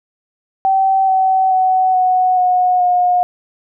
sine tone with pitch steps, 770 / 759.4 / 748.9 / 738.6 / 728.5 / 718.4 Hz, G5 / F#5 / F#5 / F#5 / F#5 / F5, -31 / +45 / +21 / -3 / -27 / +49 cents, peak -10 dBFS, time 0.65-3.23 s, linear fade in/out 0 ms, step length 430 ms, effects none

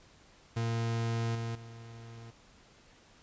40% pulse tone with level steps, 115.1 Hz, A#2, 22 cents flat, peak -29 / -33 / -45 dBFS, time 0.56-2.31 s, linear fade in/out 10 ms, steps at 1.35 / 1.55 s, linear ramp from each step 2 ms, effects pink hiss -60 dBFS RMS until 3.22 s + resampled to 16000 Hz

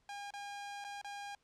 sawtooth tone with dropouts, 810 Hz, G#5, 43 cents flat, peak -39 dBFS, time 0.09-1.35 s, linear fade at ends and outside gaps 2 ms, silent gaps 0.306-0.337 / 0.842-0.847 / 1.015-1.045 s, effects pink hiss -75 dBFS RMS until 1.43 s + low-pass 7000 Hz 12 dB/octave

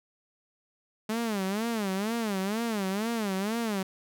sawtooth tone with vibrato, 210.4 Hz, G#3, 23 cents sharp, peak -24 dBFS, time 1.09-3.83 s, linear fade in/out 5 ms, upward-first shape sine, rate 2.1 Hz, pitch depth 190 cents each way, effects none

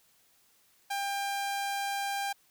sawtooth tone, 797 Hz, G5, 28 cents sharp, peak -27 dBFS, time 0.9-2.33 s, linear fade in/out 10 ms, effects white hiss -66 dBFS RMS until 2.5 s

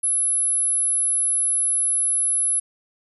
sine tone, 10980 Hz, F9, 31 cents flat, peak -18 dBFS, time 0.03-2.6 s, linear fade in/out 10 ms, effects none

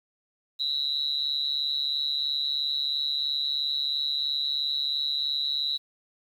sine tone with amplitude modulation, 3909 Hz, B7, 19 cents flat, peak -21 dBFS, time 0.59-5.78 s, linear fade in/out 20 ms, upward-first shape sine, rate 143 Hz, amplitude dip 95%, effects 9-bit

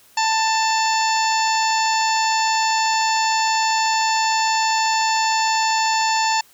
harmonic tone, 887 Hz, A5, 14 cents sharp, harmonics 1 / 2 / 3 / 4 / 5 / 6 / 7 / 8, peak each -18 / -26 / -27 / -33 / -27 / -29 / -37 / -28 dBFS, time 0.17-6.41 s, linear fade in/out 5 ms, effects white hiss -52 dBFS RMS until 6.53 s

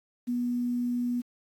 sine tone with quantisation, 243.3 Hz, B3, 26 cents flat, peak -26 dBFS, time 0.27-1.22 s, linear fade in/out 20 ms, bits 9, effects AAC 64 kbps

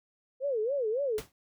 sine tone with vibrato, 493.9 Hz, B4, in tune, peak -27 dBFS, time 0.4-1.21 s, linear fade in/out 50 ms, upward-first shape sine, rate 3.6 Hz, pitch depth 260 cents each way
pink noise with exponential decay, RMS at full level -36 dBFS, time 1.18-1.32 s, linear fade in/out 1 ms, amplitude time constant 30 ms
effects none

